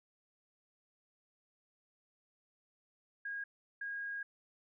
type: tone bursts at uneven times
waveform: sine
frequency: 1634 Hz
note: G#6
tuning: 29 cents flat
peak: -38 dBFS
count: 2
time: 3.25-3.44 / 3.81-4.23 s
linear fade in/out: 5 ms
effects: none